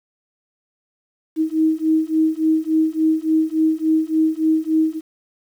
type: beating tone pair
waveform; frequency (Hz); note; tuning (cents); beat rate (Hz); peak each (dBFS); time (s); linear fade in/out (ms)
sine; 315 / 318.5; D#4 / D#4; +21 / +41; 3.5; -18; 1.36-5.01; 50
effects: 8-bit